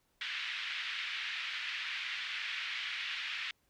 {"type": "band-pass noise", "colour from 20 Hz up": "pink", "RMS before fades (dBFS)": -39, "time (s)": [0.21, 3.51], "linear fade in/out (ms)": 2, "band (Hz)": [1800, 3500], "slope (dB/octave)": 24, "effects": ["pink hiss -75 dBFS RMS until 3.69 s"]}